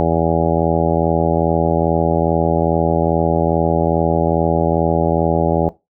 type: harmonic tone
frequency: 82.41 Hz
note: E2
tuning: in tune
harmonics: 1 / 2 / 3 / 4 / 5 / 6 / 7 / 8 / 9 / 10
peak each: -23 / -20 / -24 / -22 / -22 / -24 / -20 / -24 / -23 / -24 dBFS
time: 0-5.69 s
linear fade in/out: 0 ms
effects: noise-tail reverb RT60 0.2 s tail -17 dB re dry